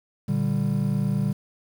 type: chord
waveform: triangle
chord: G minor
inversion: first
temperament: just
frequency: 117.6 / 147 / 196 Hz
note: Bb2 / D3 / G3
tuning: +16 / +2 / 0 cents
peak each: -26 / -23 / -23 dBFS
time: 0.28-1.33 s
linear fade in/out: 10 ms
effects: 8-bit